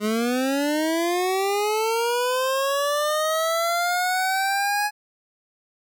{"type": "linear sweep", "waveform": "25% pulse", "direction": "up", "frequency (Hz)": [206.7, 838], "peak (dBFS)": -17, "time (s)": [0, 4.91], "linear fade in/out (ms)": 50, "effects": []}